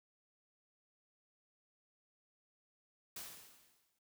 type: noise with exponential decay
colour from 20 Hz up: white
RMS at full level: -45 dBFS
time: 3.16-3.99 s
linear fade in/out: 5 ms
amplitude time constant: 180 ms
effects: none